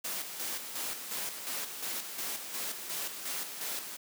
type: noise with tremolo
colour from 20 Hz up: white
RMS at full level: -36 dBFS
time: 0.04-3.97 s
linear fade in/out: 10 ms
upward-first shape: square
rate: 2.8 Hz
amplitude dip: 50%
effects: high-pass 200 Hz 12 dB/octave